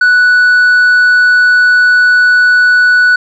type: tone with tanh clipping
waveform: sine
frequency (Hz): 1480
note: F#6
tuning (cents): 0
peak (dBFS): -5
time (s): 0.01-3.16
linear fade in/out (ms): 5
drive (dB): 3
effects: none